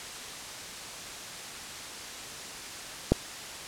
click, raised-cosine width 2 ms, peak -6 dBFS, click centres 3.12 s, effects white hiss -40 dBFS RMS until 3.67 s + low-pass 8000 Hz 12 dB/octave

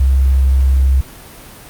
sine tone, 66.5 Hz, C2, 29 cents sharp, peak -8 dBFS, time 0-1.01 s, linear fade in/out 5 ms, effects pink hiss -36 dBFS RMS until 1.69 s + Opus 32 kbps

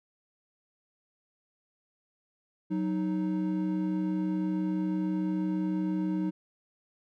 triangle tone pair together, 185 / 311.1 Hz, F#3 / D#4, 0 / 0 cents, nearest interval major sixth, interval 900 cents, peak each -28 dBFS, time 2.7-6.31 s, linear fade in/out 20 ms, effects none

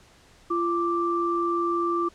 sine tone pair together, 343.2 / 1174.7 Hz, F4 / D6, -30 / 0 cents, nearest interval octave + major sixth, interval 2130 cents, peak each -25 dBFS, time 0.5-2.09 s, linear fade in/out 10 ms, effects pink hiss -55 dBFS RMS until 2.14 s + low-pass 8000 Hz 12 dB/octave

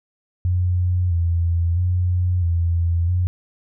sine tone with vibrato, 87.31 Hz, F2, in tune, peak -16 dBFS, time 0.45-3.27 s, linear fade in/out 0 ms, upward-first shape square, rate 0.76 Hz, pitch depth 48 cents each way, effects none

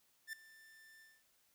45% pulse tone with ADSR envelope, 1778 Hz, A6, 18 cents sharp, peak -40 dBFS, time 0.27-1.24 s, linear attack 60 ms, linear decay 3 ms, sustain -19 dB, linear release 230 ms, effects white hiss -74 dBFS RMS until 1.54 s

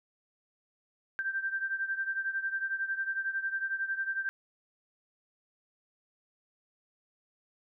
sine beating tone pair, 1568 / 1579 Hz, G6 / G6, 0 / +12 cents, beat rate 11 Hz, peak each -32 / -36 dBFS, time 1.19-4.29 s, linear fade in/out 0 ms, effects none

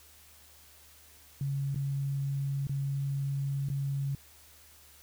sine tone with dropouts, 138.59 Hz, C#3, in tune, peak -29 dBFS, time 1.41-4.15 s, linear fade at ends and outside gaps 2 ms, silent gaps 1.746-1.758 / 2.67-2.694 / 3.687-3.7 s, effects added 75 Hz sine -62 dBFS peak until 5.02 s + white hiss -57 dBFS RMS until 5.02 s

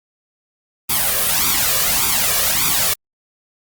white noise with flanger, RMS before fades -17 dBFS, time 0.89-2.94 s, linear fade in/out 10 ms, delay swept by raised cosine 0.84 to 1.76 ms, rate 1.7 Hz, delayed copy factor +0.75, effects Opus 32 kbps

